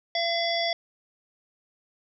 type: harmonic tone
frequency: 679 Hz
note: F5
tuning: 49 cents flat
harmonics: 1 / 3 / 5 / 7 / 8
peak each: -27 / -31 / -30 / -33 / -35 dBFS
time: 0.15-0.73 s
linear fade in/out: 2 ms
effects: none